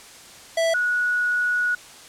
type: tone pair in turn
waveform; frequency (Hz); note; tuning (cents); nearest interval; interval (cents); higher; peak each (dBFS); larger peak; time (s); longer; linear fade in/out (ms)
square / sine; 659.3 / 1462.2; E5 / F#6; 0 / -21; octave + major second; 1379; second; -19 / -19; neither; 0.57-0.74 / 0.74-1.75; second; 5
effects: white hiss -44 dBFS RMS until 2.08 s + low-pass 9000 Hz 12 dB/octave